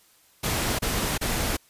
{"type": "noise bursts", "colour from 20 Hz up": "pink", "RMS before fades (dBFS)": -26, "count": 3, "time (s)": [0.43, 1.57], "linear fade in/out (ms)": 10, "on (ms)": 360, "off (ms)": 30, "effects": ["white hiss -59 dBFS RMS until 1.69 s", "resampled to 32000 Hz"]}